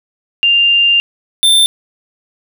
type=tone pair in turn; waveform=sine / square; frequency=2794 / 3566 Hz; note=F7 / A7; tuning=0 / +22 cents; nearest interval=major third; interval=422 cents; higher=second; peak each=-7 dBFS; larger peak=neither; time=0.43-1 / 1.43-1.66 s; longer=first; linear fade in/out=0 ms; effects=none